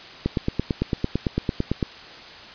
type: click train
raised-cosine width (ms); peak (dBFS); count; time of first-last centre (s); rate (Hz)
3; -8; 15; 0.26-1.828; 8.93
effects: white hiss -41 dBFS RMS until 2.54 s + resampled to 11025 Hz